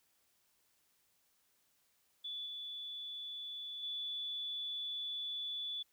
sine tone with level steps, 3455 Hz, A7, 32 cents flat, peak -40 / -42 / -38 dBFS, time 2.24-5.83 s, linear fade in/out 10 ms, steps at 2.46 / 3.83 s, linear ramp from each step 2 ms, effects white hiss -75 dBFS RMS until 5.92 s

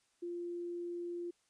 sine tone, 347.3 Hz, F4, 10 cents flat, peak -38 dBFS, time 0.22-1.31 s, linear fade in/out 10 ms, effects white hiss -75 dBFS RMS until 1.49 s + resampled to 22050 Hz

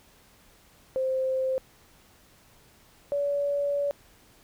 sine tone pair in turn, 523.3 / 570.7 Hz, C5 / D5, 0 / -50 cents, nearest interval major second, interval 150 cents, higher second, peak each -24 dBFS, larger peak neither, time 0.96-1.58 / 3.12-3.91 s, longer second, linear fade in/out 0 ms, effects pink hiss -58 dBFS RMS until 4.43 s

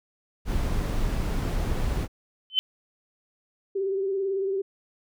brown noise, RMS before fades -26 dBFS, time 0.45-2.08 s, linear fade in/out 50 ms
sine tone with exponential growth, 3058 Hz, G7, 44 cents flat, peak -14 dBFS, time 2.5-2.59 s, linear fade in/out 0 ms, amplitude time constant 19 ms
sine tone with vibrato, 388.9 Hz, G4, 14 cents flat, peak -24 dBFS, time 3.75-4.62 s, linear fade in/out 10 ms, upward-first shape sine, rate 18 Hz, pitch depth 42 cents each way
effects none

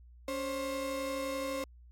35% pulse tone pair together, 281.3 / 531 Hz, C#4 / C5, +26 / +25 cents, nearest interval major seventh, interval 1099 cents, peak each -37 / -33 dBFS, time 0.28-1.64 s, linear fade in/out 2 ms, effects added 60 Hz sine -52 dBFS peak until 1.91 s + MP3 64 kbps

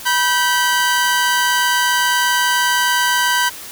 sawtooth tone pair together, 975.2 / 1548 Hz, B5 / G6, -22 / -22 cents, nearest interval minor sixth, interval 800 cents, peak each -13 dBFS, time 0.05-3.5 s, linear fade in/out 20 ms, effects white hiss -33 dBFS RMS until 3.71 s

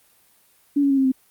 sine tone with pitch steps, 285.4 / 279.2 / 273.1 / 267.2 / 261.4 Hz, D4 / C#4 / C#4 / C4 / C4, -49 / +13 / -26 / +36 / -1 cents, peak -15 dBFS, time 0.76-1.12 s, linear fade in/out 10 ms, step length 72 ms, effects white hiss -58 dBFS RMS until 1.3 s + Opus 32 kbps

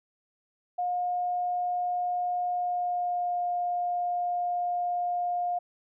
sine tone with pitch glide, 715 to 708.4 Hz, F5 to F5, +41 to +24 cents, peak -26 dBFS, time 0.78-5.59 s, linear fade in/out 10 ms, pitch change -17 cents, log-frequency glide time 2.5-3.42 s, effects none

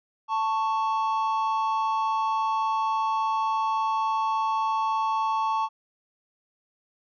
triangle tone pair together, 885.2 / 1108.7 Hz, A5 / C#6, +10 / 0 cents, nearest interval major third, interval 390 cents, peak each -23 / -25 dBFS, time 0.28-5.69 s, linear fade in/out 50 ms, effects resampled to 16000 Hz

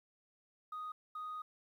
sine tone bursts at uneven times, 1244.5 Hz, D#6, in tune, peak -39 dBFS, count 2, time 0.72-0.92 / 1.15-1.42 s, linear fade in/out 5 ms, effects tanh soft clip ceiling -38 dBFS + 12-bit

